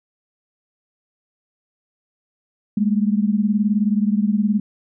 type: beating tone pair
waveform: sine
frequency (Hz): 203.4 / 222.4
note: G#3 / A3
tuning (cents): -36 / +19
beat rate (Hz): 19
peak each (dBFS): -17 / -20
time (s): 2.77-4.6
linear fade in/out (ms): 5
effects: none